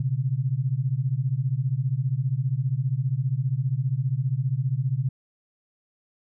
sine beating tone pair, 123.47 / 138.47 Hz, B2 / C#3, 0 / -2 cents, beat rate 15 Hz, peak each -25 dBFS, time 0-5.09 s, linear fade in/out 5 ms, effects none

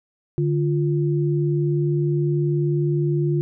sine tone pair together, 146.83 / 348.8 Hz, D3 / F4, 0 / -2 cents, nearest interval octave + minor third, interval 1498 cents, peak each -19 / -23 dBFS, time 0.38-3.41 s, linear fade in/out 0 ms, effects none

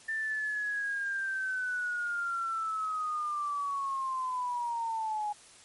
sine linear sweep, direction down, 1788 to 828 Hz, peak -30 dBFS, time 0.08-5.33 s, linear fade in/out 10 ms, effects white hiss -55 dBFS RMS until 5.64 s + MP3 48 kbps

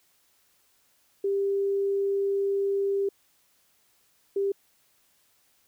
sine tone bursts at uneven times, 396.1 Hz, G4, 18 cents sharp, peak -23 dBFS, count 2, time 1.24-3.09 / 4.36-4.52 s, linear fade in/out 5 ms, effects white hiss -66 dBFS RMS until 5.67 s

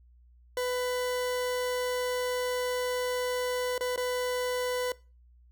40% pulse tone with dropouts, 498.3 Hz, B4, 15 cents sharp, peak -27 dBFS, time 0.57-4.92 s, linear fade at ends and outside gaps 2 ms, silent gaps 3.78-3.808 / 3.961-3.976 s, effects noise-tail reverb RT60 0.3 s tail -20 dB re dry + added 60 Hz sine -55 dBFS peak until 5.51 s

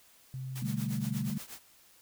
sine tone with pitch glide, 130.81 to 125.84 Hz, C3 to B2, 0 to +33 cents, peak -36 dBFS, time 0.34-1.3 s, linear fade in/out 0 ms, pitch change -67 cents, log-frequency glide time 0.55-0.67 s
white noise with tremolo, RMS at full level -43 dBFS, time 0.55-1.6 s, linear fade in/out 10 ms, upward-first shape triangle, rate 8.4 Hz, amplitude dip 90%
sine chord, D suspended fourth, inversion none, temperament equal, 146.83 / 196 / 220 Hz, D3 / G3 / A3, 0 / 0 / 0 cents, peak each -36 dBFS, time 0.62-1.38 s, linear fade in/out 5 ms
effects white hiss -61 dBFS RMS until 2.01 s

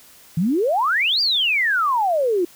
sine exponential two-way sweep, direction up then down, 153.3 to 4880 to 334 Hz, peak -16 dBFS, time 0.37-2.45 s, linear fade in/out 5 ms, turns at 1.21 s, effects white hiss -48 dBFS RMS until 2.55 s

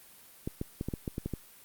clicks, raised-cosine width 3 ms, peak -20 dBFS, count 9, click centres 0.475 / 0.614 / 0.811 / 0.886 / 0.938 / 1.078 / 1.181 / 1.26 / 1.337 s, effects white hiss -55 dBFS RMS until 1.64 s + Opus 32 kbps

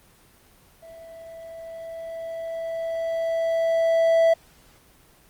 triangle tone with level ramp, 659.3 Hz, E5, in tune, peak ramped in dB -40 to -12 dBFS, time 0.82-4.34 s, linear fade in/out 10 ms, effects pink hiss -55 dBFS RMS until 5.29 s + Opus 24 kbps

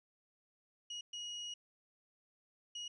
35% pulse tone bursts at uneven times, 2895 Hz, F#7, 38 cents flat, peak -40 dBFS, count 3, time 0.9-1.01 / 1.13-1.54 / 2.75-2.88 s, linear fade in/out 5 ms, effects resampled to 22050 Hz

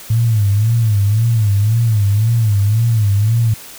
sine tone with vibrato, 108.1 Hz, A2, 30 cents flat, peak -10 dBFS, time 0.1-3.54 s, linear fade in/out 5 ms, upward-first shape sine, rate 1.9 Hz, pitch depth 140 cents each way, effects white hiss -35 dBFS RMS until 3.78 s

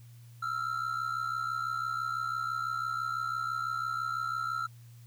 triangle ring-modulated tone, 1347 Hz, E6, 37 cents sharp, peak -26 dBFS, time 0.42-4.67 s, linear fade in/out 10 ms, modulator 33 Hz, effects added 118 Hz sine -49 dBFS peak until 5.06 s + white hiss -64 dBFS RMS until 5.06 s

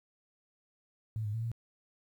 sine tone with pitch steps, 109.8 / 104.5 / 113.2 / 115.6 Hz, A2 / G#2 / A2 / A#2, -3 / +11 / +50 / -14 cents, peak -32 dBFS, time 1.16-1.516 s, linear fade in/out 0 ms, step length 89 ms, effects 11-bit

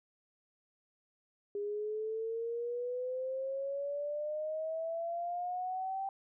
sine exponential sweep, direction up, 405.8 to 784 Hz, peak -34 dBFS, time 1.55-6.09 s, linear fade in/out 2 ms, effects none

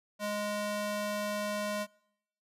square tone with high-pass filter, 207.7 Hz, G#3, in tune, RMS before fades -34 dBFS, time 0.19-1.87 s, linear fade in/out 50 ms, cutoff 420 Hz, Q 1.3, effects noise-tail reverb RT60 0.8 s tail -26 dB re dry + resampled to 32000 Hz

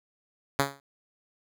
5% pulse tone with exponential decay, 139.3 Hz, C#3, 9 cents sharp, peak -8 dBFS, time 0.59-0.8 s, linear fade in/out 2 ms, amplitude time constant 44 ms, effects none

